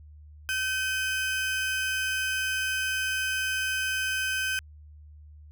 35% pulse tone pair together, 1538 / 2522 Hz, G6 / D#7, -33 / +23 cents, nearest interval major sixth, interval 856 cents, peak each -26 / -31 dBFS, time 0.49-4.59 s, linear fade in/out 0 ms, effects added 75 Hz sine -46 dBFS peak until 5.51 s

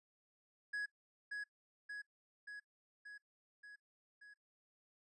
triangle tone with echo, 1673 Hz, G#6, 12 cents sharp, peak -36 dBFS, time 0.73-0.86 s, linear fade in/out 10 ms, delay 580 ms, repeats 6, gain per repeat -3 dB, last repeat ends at 4.34 s, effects noise-tail reverb RT60 0.1 s tail -21 dB re dry + resampled to 24000 Hz

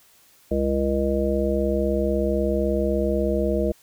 harmonic tone, 68.1 Hz, C#2, 30 cents flat, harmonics 1 / 3 / 5 / 7 / 9, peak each -26 / -26 / -26 / -26 / -26 dBFS, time 0.51-3.72 s, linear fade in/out 5 ms, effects white hiss -56 dBFS RMS until 3.82 s

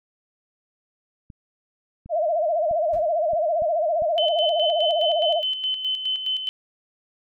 clicks, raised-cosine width 5 ms, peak -29 dBFS, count 6, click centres 1.302 / 2.06 / 2.712 / 3.334 / 3.621 / 4.021 s
sine tone with vibrato, 648 Hz, E5, 30 cents flat, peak -19 dBFS, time 2.09-5.43 s, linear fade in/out 50 ms, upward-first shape sine, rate 15 Hz, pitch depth 130 cents each way
brown noise with exponential decay, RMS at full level -34 dBFS, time 2.93-3.11 s, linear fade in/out 5 ms, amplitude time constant 38 ms
sine tone with tremolo, 3047 Hz, G7, 50 cents flat, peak -21 dBFS, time 4.18-6.49 s, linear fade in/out 0 ms, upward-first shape square, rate 4.8 Hz, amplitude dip 55%
effects none

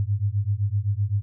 sine beating tone pair, 98 / 105.8 Hz, G2 / G#2, 0 / +33 cents, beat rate 7.8 Hz, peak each -24 dBFS, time 0-1.22 s, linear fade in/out 0 ms, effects none

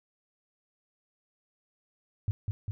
sine tone with echo, 102.3 Hz, G#2, 26 cents flat, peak -24 dBFS, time 2.28-2.31 s, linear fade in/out 0 ms, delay 200 ms, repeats 2, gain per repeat -3 dB, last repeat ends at 2.71 s, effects none

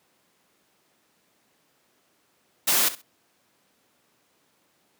white noise with echo, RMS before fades -21 dBFS, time 2.67-2.89 s, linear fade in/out 10 ms, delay 65 ms, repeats 2, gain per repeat -15 dB, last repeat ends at 3.02 s, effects pink hiss -66 dBFS RMS until 4.99 s + high-pass 200 Hz 12 dB/octave

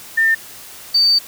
sine tone pair in turn, 1803 / 4593 Hz, A6 / D8, +42 / -39 cents, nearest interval octave + major third, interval 1619 cents, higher second, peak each -11 / -10 dBFS, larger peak second, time 0.17-0.35 / 0.94-1.19 s, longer second, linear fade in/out 10 ms, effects white hiss -37 dBFS RMS until 1.27 s

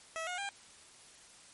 15% pulse tone with pitch steps, 649 / 720.1 / 799 Hz, E5 / F#5 / G5, -27 / -47 / +33 cents, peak -30 dBFS, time 0.16-0.49 s, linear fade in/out 0 ms, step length 110 ms, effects white hiss -57 dBFS RMS until 1.53 s + MP3 48 kbps

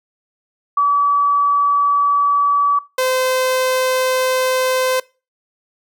sine / sawtooth tone pair in turn, 1146 / 514.9 Hz, D6 / C5, -43 / -28 cents, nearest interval octave + major second, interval 1385 cents, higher first, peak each -11 dBFS, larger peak neither, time 0.77-2.79 / 2.98-5 s, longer neither, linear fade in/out 5 ms, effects noise-tail reverb RT60 0.3 s tail -22 dB re dry

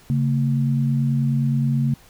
sine tone pair together, 138.59 / 228 Hz, C#3 / A#3, 0 / -38 cents, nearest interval major sixth, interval 862 cents, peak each -18 / -23 dBFS, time 0.1-1.94 s, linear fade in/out 0 ms, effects pink hiss -51 dBFS RMS until 2.09 s

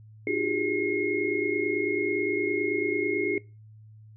sine tone cluster, 303.6 / 352.5 / 381.1 / 410.5 / 2155 Hz, D#4 / F4 / G4 / G#4 / C#7, -42 / +16 / -49 / -20 / -49 cents, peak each -32 / -31 / -32 / -30 / -30 dBFS, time 0.27-3.38 s, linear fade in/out 2 ms, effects noise-tail reverb RT60 0.3 s tail -22 dB re dry + added 108 Hz sine -47 dBFS peak until 4.16 s

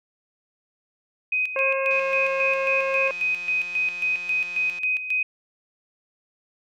sine tone with tremolo, 2510 Hz, D#7, 15 cents sharp, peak -20 dBFS, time 1.32-5.23 s, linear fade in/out 5 ms, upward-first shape square, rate 3.7 Hz, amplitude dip 65%
harmonic tone, 538 Hz, C5, 48 cents sharp, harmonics 1 / 2 / 3 / 4 / 5, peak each -24 / -30 / -34 / -36 / -38 dBFS, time 1.56-3.11 s, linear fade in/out 2 ms
click train, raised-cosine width 0.2 ms, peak -27 dBFS, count 510, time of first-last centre 1.91-4.786 s, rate 177 Hz
effects none

